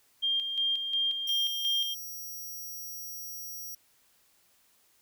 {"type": "tone with tremolo", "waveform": "sine", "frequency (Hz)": 3200, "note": "G7", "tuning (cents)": 35, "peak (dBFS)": -25, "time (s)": [0.22, 1.95], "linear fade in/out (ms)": 20, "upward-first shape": "square", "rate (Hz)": 2.8, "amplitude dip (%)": 50}
{"type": "tone", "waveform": "15% pulse", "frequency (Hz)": 5700, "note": "F8", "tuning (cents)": 34, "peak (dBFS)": -33, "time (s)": [1.27, 3.75], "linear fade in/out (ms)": 5}
{"effects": ["white hiss -66 dBFS RMS until 5.01 s"]}